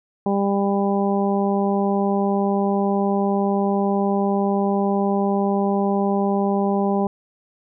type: harmonic tone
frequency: 199 Hz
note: G3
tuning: 26 cents sharp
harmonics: 1 / 2 / 3 / 4 / 5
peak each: -20 / -23 / -27 / -25 / -31 dBFS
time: 0.26-7.07 s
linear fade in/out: 2 ms
effects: none